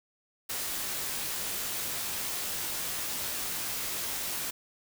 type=noise with comb filter; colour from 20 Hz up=white; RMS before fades=-34 dBFS; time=0.49-4.51 s; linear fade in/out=10 ms; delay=18 ms; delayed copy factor=-0.5; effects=none